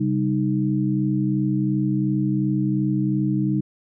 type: tone cluster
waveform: sine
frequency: 134.8 / 197.6 / 310 Hz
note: C#3 / G3 / D#4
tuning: -48 / +14 / -6 cents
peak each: -23 dBFS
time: 0-3.61 s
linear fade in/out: 10 ms
effects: none